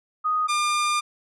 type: tone pair in turn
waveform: sine / sawtooth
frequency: 1244.5 / 1202.1 Hz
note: D#6 / D6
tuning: 0 / +40 cents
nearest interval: minor second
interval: 60 cents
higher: first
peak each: -20 / -17 dBFS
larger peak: second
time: 0.24-0.48 / 0.48-1.01 s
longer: second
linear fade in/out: 20 ms
effects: resampled to 24000 Hz